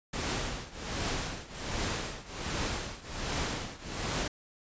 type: noise with tremolo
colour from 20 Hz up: pink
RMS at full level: -31 dBFS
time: 0.13-4.28 s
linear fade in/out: 5 ms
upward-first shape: triangle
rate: 1.3 Hz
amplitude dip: 90%
effects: resampled to 16000 Hz